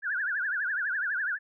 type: tone with vibrato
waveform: sine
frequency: 1579 Hz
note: G6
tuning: 12 cents sharp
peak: -27 dBFS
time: 0.02-1.39 s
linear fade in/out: 50 ms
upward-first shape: triangle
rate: 12 Hz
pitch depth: 220 cents each way
effects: none